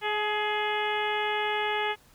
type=harmonic tone with a mistuned harmonic; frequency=420 Hz; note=G#4; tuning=19 cents sharp; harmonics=1 / 2 / 3 / 4 / 5 / 6 / 7 / 8; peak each=-32 / -30 / -37 / -34 / -34 / -38 / -37 / -40 dBFS; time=0.01-1.96 s; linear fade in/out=50 ms; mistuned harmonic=2; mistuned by=+20 cents; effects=pink hiss -59 dBFS RMS until 2.14 s